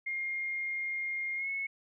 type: tone with pitch glide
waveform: sine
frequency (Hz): 2126 to 2193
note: C7 to C#7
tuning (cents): +27 to -19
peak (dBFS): -32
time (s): 0.06-1.67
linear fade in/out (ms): 10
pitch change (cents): +54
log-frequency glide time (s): 1.36-1.49
effects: none

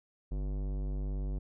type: tone with tanh clipping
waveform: sine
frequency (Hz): 49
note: G1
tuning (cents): 0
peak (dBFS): -34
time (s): 0.31-1.39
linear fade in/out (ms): 10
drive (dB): 18
effects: none

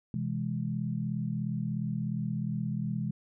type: chord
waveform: sine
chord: C augmented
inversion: none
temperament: equal with one note detuned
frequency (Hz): 127.97 / 164.81 / 207.7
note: C3 / E3 / G#3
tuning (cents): -38 / 0 / 0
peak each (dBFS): -34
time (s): 0.14-3.11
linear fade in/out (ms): 2
effects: none

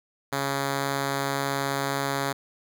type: tone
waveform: 5% pulse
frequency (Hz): 138.6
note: C#3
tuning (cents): 0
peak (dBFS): -14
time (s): 0.32-2.33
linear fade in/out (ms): 10
effects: none

